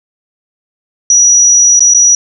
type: tone with dropouts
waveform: sine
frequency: 5830 Hz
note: F#8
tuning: 26 cents flat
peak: -3 dBFS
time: 1.1-2.15 s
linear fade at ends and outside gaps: 2 ms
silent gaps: 1.794-1.805 / 1.938-1.946 s
effects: none